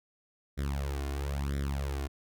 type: tone with flanger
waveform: sawtooth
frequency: 69.8 Hz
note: C#2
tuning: 13 cents sharp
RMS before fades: -33 dBFS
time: 0.57-2.08 s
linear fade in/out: 20 ms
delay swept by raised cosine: 0.54 to 2.84 ms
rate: 1 Hz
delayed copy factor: +0.95
effects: none